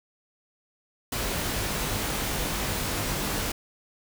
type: noise with comb filter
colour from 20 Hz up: pink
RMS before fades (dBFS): -29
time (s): 1.12-3.52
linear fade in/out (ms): 5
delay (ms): 20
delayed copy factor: +0.55
effects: none